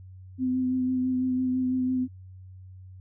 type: tone with vibrato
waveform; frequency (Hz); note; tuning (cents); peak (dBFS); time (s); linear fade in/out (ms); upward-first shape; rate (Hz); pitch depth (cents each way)
sine; 255.6; C4; -40; -23; 0.38-2.08; 50; sine; 6; 17
effects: added 93 Hz sine -43 dBFS peak until 3 s